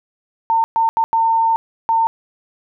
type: tone bursts at uneven times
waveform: sine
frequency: 906 Hz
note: A#5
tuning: 50 cents flat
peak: -12 dBFS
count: 5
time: 0.5-0.64 / 0.76-0.89 / 0.97-1.04 / 1.13-1.56 / 1.89-2.07 s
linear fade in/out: 0 ms
effects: none